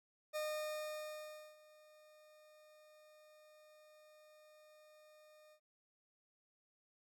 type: tone with ADSR envelope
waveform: 40% pulse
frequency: 611 Hz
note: D#5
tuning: 32 cents flat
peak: -37 dBFS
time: 0.33-5.6 s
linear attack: 29 ms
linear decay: 1200 ms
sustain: -24 dB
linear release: 76 ms
effects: noise-tail reverb RT60 0.1 s tail -25 dB re dry